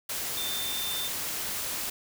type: tone in noise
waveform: sine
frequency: 3579 Hz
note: A7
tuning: 29 cents sharp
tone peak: -33 dBFS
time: 0.37-1.08 s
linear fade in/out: 5 ms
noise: white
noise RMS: -33 dBFS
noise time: 0.09-1.9 s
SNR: -3 dB
effects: none